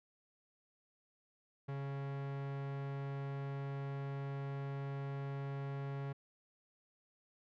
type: tone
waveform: 45% pulse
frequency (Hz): 138.59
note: C#3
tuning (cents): 0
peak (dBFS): -39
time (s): 1.68-6.13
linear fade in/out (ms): 10
effects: low-pass 2000 Hz 12 dB/octave